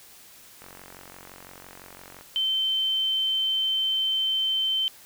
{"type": "click train", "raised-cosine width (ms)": 0.5, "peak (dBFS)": -29, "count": 74, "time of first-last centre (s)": [0.62, 2.21], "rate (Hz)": 45.9}
{"type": "tone", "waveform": "sine", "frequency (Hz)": 3093, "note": "G7", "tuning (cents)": -24, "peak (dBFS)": -22, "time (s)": [2.36, 4.88], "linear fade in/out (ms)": 0}
{"effects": ["white hiss -50 dBFS RMS until 5.05 s"]}